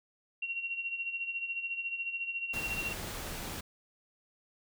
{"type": "tone with tremolo", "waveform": "sine", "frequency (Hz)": 2744, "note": "F7", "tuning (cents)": -31, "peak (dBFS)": -31, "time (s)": [0.42, 2.93], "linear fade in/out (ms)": 5, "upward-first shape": "sine", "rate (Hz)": 14, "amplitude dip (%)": 65}
{"type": "noise", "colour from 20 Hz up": "pink", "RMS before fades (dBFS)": -40, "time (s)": [2.53, 3.61], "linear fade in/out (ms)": 10}
{"effects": []}